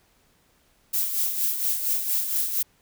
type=noise with tremolo; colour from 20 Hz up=violet; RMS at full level=-23 dBFS; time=0.93-2.63 s; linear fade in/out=10 ms; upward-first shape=sine; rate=4.3 Hz; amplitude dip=55%; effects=pink hiss -63 dBFS RMS until 2.81 s